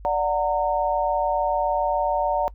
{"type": "chord", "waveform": "sine", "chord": "D augmented", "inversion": "none", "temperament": "just", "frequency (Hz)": [587.3, 734.2, 917.7], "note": ["D5", "F#5", "A#5"], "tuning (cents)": [0, -14, -27], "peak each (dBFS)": -24, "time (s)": [0.05, 2.48], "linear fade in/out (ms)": 0, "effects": ["noise-tail reverb RT60 0.1 s tail -22 dB re dry", "added 50 Hz sine -39 dBFS peak until 2.54 s"]}